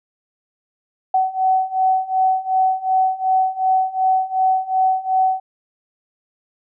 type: beating tone pair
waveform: sine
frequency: 753 / 755.7 Hz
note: F#5 / F#5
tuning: +30 / +36 cents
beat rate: 2.7 Hz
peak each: -19 / -17 dBFS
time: 1.14-5.4 s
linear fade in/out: 5 ms
effects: none